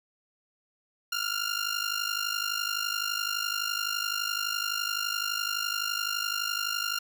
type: ring-modulated tone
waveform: 15% pulse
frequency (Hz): 1400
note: F6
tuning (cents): +4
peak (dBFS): -19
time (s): 1.12-6.99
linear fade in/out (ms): 2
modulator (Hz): 25.9
effects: none